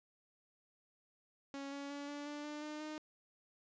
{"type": "tone with pitch steps", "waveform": "sawtooth", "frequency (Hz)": [277.2, 281.2, 285.3, 289.5, 293.7, 298, 302.3, 306.7], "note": ["C#4", "C#4", "C#4", "D4", "D4", "D4", "D#4", "D#4"], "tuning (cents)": [0, 25, 50, -25, 0, 25, -50, -25], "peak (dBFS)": -39, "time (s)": [1.54, 2.98], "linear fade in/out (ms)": 0, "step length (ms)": 180, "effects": ["resampled to 16000 Hz", "12-bit"]}